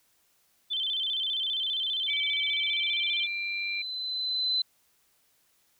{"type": "tone with vibrato", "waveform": "sine", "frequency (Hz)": 3307, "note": "G#7", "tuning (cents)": -8, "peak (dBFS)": -27, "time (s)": [0.7, 3.27], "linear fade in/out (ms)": 20, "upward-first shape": "square", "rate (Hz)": 15, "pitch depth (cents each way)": 97}
{"type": "tone with exponential growth", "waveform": "sine", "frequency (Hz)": 4037, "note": "B7", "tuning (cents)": 37, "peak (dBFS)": -23, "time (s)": [1.58, 4.62], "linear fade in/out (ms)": 5, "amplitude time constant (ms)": 660}
{"type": "tone with pitch glide", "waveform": "sine", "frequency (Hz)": [2300, 2372], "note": ["D7", "D7"], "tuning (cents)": [-37, 17], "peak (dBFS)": -30, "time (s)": [2.08, 3.82], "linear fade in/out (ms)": 5, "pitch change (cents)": 54, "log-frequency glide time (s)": [2.48, 3.27]}
{"effects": ["white hiss -68 dBFS RMS until 5.79 s"]}